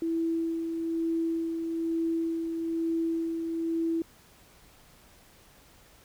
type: tone with tremolo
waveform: sine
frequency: 329.6 Hz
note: E4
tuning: in tune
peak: -25 dBFS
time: 0.02-4.02 s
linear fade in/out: 2 ms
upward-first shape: sine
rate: 1.1 Hz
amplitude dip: 40%
effects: pink hiss -57 dBFS RMS until 6.04 s